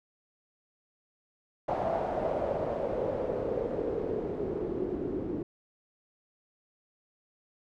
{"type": "noise with low-pass filter sweep", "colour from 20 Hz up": "white", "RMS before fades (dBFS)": -32, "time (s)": [1.68, 5.43], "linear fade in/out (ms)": 5, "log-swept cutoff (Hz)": [710, 330], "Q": 4.3, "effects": []}